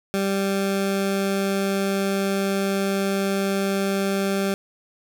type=tone; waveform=20% pulse; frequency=196 Hz; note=G3; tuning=in tune; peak=-16 dBFS; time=0.14-4.54 s; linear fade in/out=0 ms; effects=none